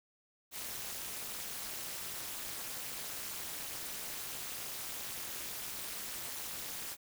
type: noise with amplitude modulation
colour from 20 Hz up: white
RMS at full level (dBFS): -38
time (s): 0.51-6.97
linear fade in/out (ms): 50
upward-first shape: sine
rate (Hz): 246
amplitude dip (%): 95
effects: none